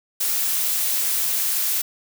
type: noise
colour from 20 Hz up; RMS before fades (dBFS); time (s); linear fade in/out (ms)
blue; -22; 0.2-1.82; 10
effects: none